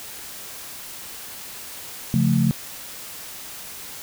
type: chord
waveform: sine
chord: Db augmented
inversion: none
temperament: equal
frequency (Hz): 138.59 / 174.61 / 220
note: Db3 / F3 / A3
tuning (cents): 0 / 0 / 0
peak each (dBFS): -20 / -21 / -20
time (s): 2.14-2.51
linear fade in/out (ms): 0
effects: white hiss -37 dBFS RMS until 4.02 s